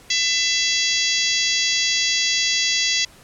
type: harmonic tone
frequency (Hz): 669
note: E5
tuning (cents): +25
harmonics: 3 / 4 / 5 / 6 / 7 / 8 / 9 / 10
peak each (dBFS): -25 / -27 / -24 / -27 / -24 / -29 / -27 / -28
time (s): 0.1-3.05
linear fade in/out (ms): 5
effects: pink hiss -48 dBFS RMS until 3.23 s + low-pass 12000 Hz 12 dB/octave